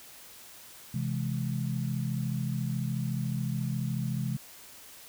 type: chord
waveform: sine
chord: C augmented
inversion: none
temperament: equal with one note detuned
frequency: 130.81 / 164.81 / 209.7 Hz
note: C3 / E3 / G#3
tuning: 0 / 0 / +17 cents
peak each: -31 / -34 / -35 dBFS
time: 0.94-4.37 s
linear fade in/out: 5 ms
effects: white hiss -50 dBFS RMS until 5.08 s